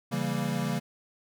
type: chord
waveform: square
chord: C# diminished seventh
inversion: none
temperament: equal with one note detuned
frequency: 138.59 / 167.02 / 196 / 233.1 Hz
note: C#3 / E3 / G3 / Bb3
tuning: 0 / +23 / 0 / 0 cents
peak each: -34 dBFS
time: 0.11-0.8 s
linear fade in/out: 20 ms
effects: none